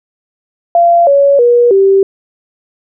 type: tone with pitch steps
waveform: sine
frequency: 687 / 561 / 480.5 / 389.7 Hz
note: F5 / C#5 / B4 / G4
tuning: -29 / +21 / -48 / -10 cents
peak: -4 dBFS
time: 0.75-2.03 s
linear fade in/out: 2 ms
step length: 320 ms
effects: none